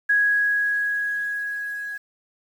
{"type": "tone with level ramp", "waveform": "sine", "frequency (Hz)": 1661.2, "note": "G#6", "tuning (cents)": 0, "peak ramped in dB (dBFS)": [-15, -29], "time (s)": [0.09, 1.98], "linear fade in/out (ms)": 10, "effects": ["8-bit"]}